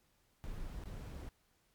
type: noise with dropouts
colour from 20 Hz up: brown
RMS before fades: -44 dBFS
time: 0.44-1.29 s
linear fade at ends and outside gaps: 0 ms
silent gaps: 0.837-0.856 s
effects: pink hiss -74 dBFS RMS until 1.74 s + MP3 96 kbps